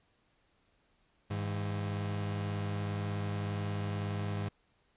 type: tone pair together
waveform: 35% pulse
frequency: 101.9 / 158.55 Hz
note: G#2 / D#3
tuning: -32 / +33 cents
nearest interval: minor sixth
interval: 765 cents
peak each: -32 / -39 dBFS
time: 1.3-4.49 s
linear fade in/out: 10 ms
effects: pink hiss -72 dBFS RMS until 4.96 s + resampled to 8000 Hz